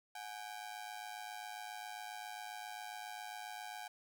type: ring-modulated tone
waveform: sawtooth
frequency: 784 Hz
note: G5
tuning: in tune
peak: -38 dBFS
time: 0.15-3.88 s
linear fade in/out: 5 ms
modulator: 53.7 Hz
effects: none